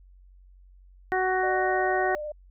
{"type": "harmonic tone", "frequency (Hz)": 372.7, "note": "F#4", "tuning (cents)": 13, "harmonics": [1, 2, 3, 4, 5], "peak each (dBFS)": [-27, -26, -35, -32, -30], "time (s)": [1.12, 2.15], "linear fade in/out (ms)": 0}
{"type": "tone with vibrato", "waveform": "sine", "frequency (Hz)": 600, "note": "D5", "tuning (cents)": 37, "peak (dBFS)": -31, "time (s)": [1.43, 2.32], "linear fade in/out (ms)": 5, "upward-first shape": "sine", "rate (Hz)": 16, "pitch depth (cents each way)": 20}
{"effects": ["added 46 Hz sine -50 dBFS peak until 2.5 s"]}